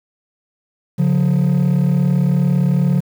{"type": "tone pair together", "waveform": "triangle", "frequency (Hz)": [141.3, 179.06], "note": ["C#3", "F3"], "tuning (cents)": [34, 44], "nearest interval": "major third", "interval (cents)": 410, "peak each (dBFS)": -12, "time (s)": [0.98, 3.01], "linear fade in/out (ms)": 20, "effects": ["tanh soft clip ceiling -7 dBFS", "7-bit"]}